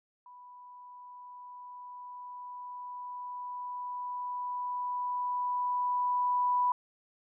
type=tone with level ramp; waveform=sine; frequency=987.8 Hz; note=B5; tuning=in tune; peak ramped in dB=-49 to -24 dBFS; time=0.26-6.72 s; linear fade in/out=2 ms; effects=none